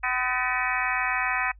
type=harmonic tone with a mistuned harmonic; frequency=252.8 Hz; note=B3; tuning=41 cents sharp; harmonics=3 / 4 / 5 / 6 / 7 / 8 / 9 / 10; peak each=-32 / -32 / -32 / -32 / -32 / -32 / -32 / -32 dBFS; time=0.03-1.52 s; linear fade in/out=10 ms; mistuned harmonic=8; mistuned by=-74 cents; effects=noise-tail reverb RT60 0.1 s tail -24 dB re dry + added 50 Hz sine -47 dBFS peak until 1.59 s

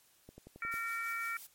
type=click train; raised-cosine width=2 ms; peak=-37 dBFS; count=6; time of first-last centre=0.29-0.74 s; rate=11.1 Hz
type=harmonic tone; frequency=459.2 Hz; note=A#4; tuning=26 cents flat; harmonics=3 / 4 / 5; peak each=-38 / -42 / -39 dBFS; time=0.62-1.37 s; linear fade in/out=2 ms
type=noise with tremolo; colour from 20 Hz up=blue; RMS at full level=-49 dBFS; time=0.71-1.47 s; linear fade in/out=10 ms; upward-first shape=sine; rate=5.9 Hz; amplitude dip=40%
effects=white hiss -67 dBFS RMS until 1.54 s + MP3 64 kbps

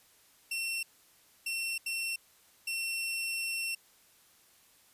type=tone bursts at uneven times; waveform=sawtooth; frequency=2710 Hz; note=E7; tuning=47 cents sharp; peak=-29 dBFS; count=4; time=0.51-0.83 / 1.46-1.78 / 1.86-2.16 / 2.67-3.75 s; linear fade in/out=5 ms; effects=white hiss -63 dBFS RMS until 4.93 s + resampled to 32000 Hz

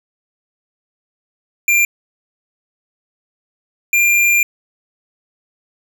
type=tone pair in turn; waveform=square; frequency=2381 / 2392 Hz; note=D7 / D7; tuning=+23 / +31 cents; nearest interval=unison; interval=8 cents; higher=second; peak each=-11 dBFS; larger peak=neither; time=1.68-1.85 / 3.93-4.43 s; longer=second; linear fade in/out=2 ms; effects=none

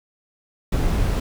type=noise; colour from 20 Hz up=brown; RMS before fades=-20 dBFS; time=0.72-1.2 s; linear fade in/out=5 ms; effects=none

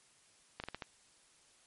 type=slowing click train; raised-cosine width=0.3 ms; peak=-24 dBFS; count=5; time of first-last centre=0.6-0.822 s; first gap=38 ms; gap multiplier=1.26; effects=white hiss -66 dBFS RMS until 1.66 s + MP3 48 kbps

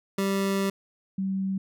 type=tone pair in turn; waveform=25% pulse / sine; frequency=195.7 / 192.23 Hz; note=G3 / G3; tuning=-3 / -34 cents; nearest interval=unison; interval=31 cents; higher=first; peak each=-20 / -25 dBFS; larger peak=first; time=0.18-0.7 / 1.18-1.58 s; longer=first; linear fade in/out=5 ms; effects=none

